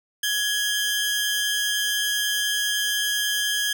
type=tone pair together; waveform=sawtooth; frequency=1671 / 3151 Hz; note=G#6 / G7; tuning=+10 / +8 cents; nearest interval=major seventh; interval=1098 cents; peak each=-21 / -22 dBFS; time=0.23-3.73 s; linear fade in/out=5 ms; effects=none